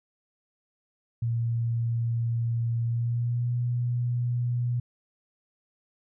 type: tone with pitch glide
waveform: sine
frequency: 116.54 to 121.42 Hz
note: A#2 to B2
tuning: 0 to -29 cents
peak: -24 dBFS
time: 1.22-4.8 s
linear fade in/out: 5 ms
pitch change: +71 cents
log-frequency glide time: 2.84-3.52 s
effects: none